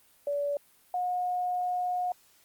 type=tone pair in turn; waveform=sine; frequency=574 / 721.8 Hz; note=D5 / F#5; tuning=-40 / -43 cents; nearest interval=major third; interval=397 cents; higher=second; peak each=-27 dBFS; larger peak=neither; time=0.27-0.57 / 0.94-2.12 s; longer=second; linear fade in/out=2 ms; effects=white hiss -62 dBFS RMS until 2.44 s + Opus 32 kbps